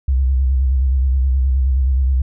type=tone with vibrato; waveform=sine; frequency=65.6 Hz; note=C2; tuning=5 cents sharp; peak=-12 dBFS; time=0.08-2.22 s; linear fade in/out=5 ms; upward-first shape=square; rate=9.5 Hz; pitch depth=58 cents each way; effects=none